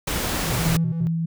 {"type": "noise", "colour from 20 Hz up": "pink", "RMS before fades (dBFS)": -25, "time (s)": [0.07, 0.77], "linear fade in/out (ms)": 5}
{"type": "tone with vibrato", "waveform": "triangle", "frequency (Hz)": 143.6, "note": "D3", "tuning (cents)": -39, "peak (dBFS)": -24, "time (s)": [0.43, 1.07], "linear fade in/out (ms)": 0, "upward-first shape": "square", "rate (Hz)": 6.1, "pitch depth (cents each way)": 250}
{"type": "tone with tremolo", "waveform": "sine", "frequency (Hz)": 164.81, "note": "E3", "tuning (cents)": 0, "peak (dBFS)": -19, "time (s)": [0.65, 1.26], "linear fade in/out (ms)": 10, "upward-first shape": "sine", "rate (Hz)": 3.2, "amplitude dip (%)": 25}
{"effects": []}